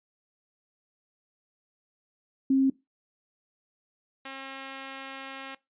sine / 5% pulse tone pair in turn, 267.8 / 269.3 Hz, C4 / C#4, +40 / -50 cents, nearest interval unison, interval 10 cents, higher second, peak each -19 / -27 dBFS, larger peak first, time 2.5-2.7 / 4.25-5.55 s, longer second, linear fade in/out 5 ms, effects noise-tail reverb RT60 0.2 s tail -20 dB re dry + resampled to 8000 Hz

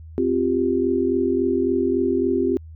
sine chord, C suspended fourth, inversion none, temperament just, 261.6 / 348.8 / 392.4 Hz, C4 / F4 / G4, 0 / -2 / +2 cents, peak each -22 dBFS, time 0.18-2.57 s, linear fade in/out 0 ms, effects added 80 Hz sine -37 dBFS peak until 2.75 s

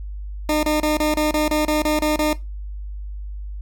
20% pulse tone bursts, 304.2 Hz, D#4, 39 cents flat, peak -12 dBFS, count 11, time 0.49-2.33 s, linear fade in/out 2 ms, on 140 ms, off 30 ms, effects noise-tail reverb RT60 0.2 s tail -17 dB re dry + added 50 Hz sine -28 dBFS peak until 3.61 s

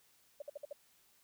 sine tone bursts, 581 Hz, D5, 19 cents flat, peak -40 dBFS, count 5, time 0.4-0.729 s, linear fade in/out 5 ms, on 21 ms, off 56 ms, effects white hiss -69 dBFS RMS until 1.23 s

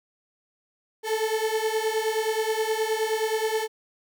35% pulse beating tone pair, 434.5 / 444 Hz, A4 / A4, -22 / +16 cents, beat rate 9.5 Hz, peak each -25 dBFS, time 1.03-3.68 s, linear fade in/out 50 ms, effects none

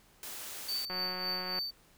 white high-pass noise, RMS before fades -43 dBFS, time 0.23-0.85 s, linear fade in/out 0 ms, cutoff 240 Hz, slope 24 dB/octave
triangle tone with tremolo, 4567 Hz, D8, 49 cents flat, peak -30 dBFS, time 0.68-1.71 s, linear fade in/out 10 ms, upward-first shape triangle, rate 3.6 Hz, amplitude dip 65%
click train, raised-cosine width 0.5 ms, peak -26 dBFS, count 127, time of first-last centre 0.9-1.589 s, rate 183 Hz
effects pink hiss -63 dBFS RMS until 1.97 s

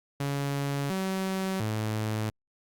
sawtooth tone with pitch steps, 140.7 / 190.2 / 108.6 Hz, C#3 / F#3 / A2, +26 / +48 / -22 cents, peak -24 dBFS, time 0.2-2.3 s, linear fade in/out 5 ms, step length 700 ms, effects Opus 48 kbps

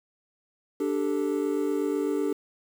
triangle chord, D suspended fourth, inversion none, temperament equal, 293.7 / 392 / 440 Hz, D4 / G4 / A4, 0 / 0 / 0 cents, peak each -26 / -27 / -28 dBFS, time 0.8-2.33 s, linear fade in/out 5 ms, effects 8-bit

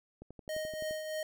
click train, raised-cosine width 2 ms, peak -34 dBFS, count 9, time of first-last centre 0.22-0.91 s, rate 11.6 Hz
square tone with tremolo, 622.3 Hz, D#5, in tune, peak -34 dBFS, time 0.49-1.23 s, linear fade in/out 2 ms, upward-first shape triangle, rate 3.2 Hz, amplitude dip 50%
effects none

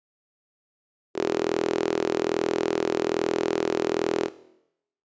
sawtooth tone with high-pass filter, 41.2 Hz, E1, in tune, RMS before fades -25 dBFS, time 1.14-4.3 s, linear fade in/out 50 ms, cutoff 380 Hz, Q 4.7, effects noise-tail reverb RT60 0.8 s tail -17 dB re dry + resampled to 16000 Hz

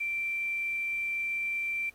sine tone with quantisation, 2349 Hz, D7, in tune, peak -29 dBFS, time 0-1.9 s, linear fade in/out 10 ms, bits 9, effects pink hiss -63 dBFS RMS until 1.94 s + AAC 48 kbps

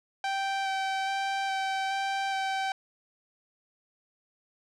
sawtooth tone with vibrato, 777 Hz, G5, 16 cents flat, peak -24 dBFS, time 0.24-2.72 s, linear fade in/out 2 ms, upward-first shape square, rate 1.2 Hz, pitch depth 10 cents each way, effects low-pass 5000 Hz 12 dB/octave

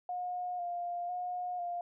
sine tone with vibrato, 710 Hz, F5, 28 cents sharp, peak -34 dBFS, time 0.09-1.81 s, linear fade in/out 2 ms, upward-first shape square, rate 1 Hz, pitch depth 23 cents each way, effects none

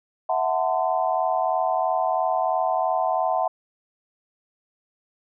sine tone cluster, 653 / 736 / 888 / 1027 Hz, E5 / F#5 / A5 / C6, -17 / -9 / +16 / -33 cents, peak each -25 / -23 / -28 / -29 dBFS, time 0.29-3.48 s, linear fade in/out 5 ms, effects none

